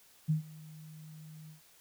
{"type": "tone with ADSR envelope", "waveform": "sine", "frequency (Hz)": 155.56, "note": "D#3", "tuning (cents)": 0, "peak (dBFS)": -24, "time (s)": [0.28, 1.61], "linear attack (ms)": 22, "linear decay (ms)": 120, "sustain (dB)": -23, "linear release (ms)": 120, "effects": ["white hiss -62 dBFS RMS until 1.8 s"]}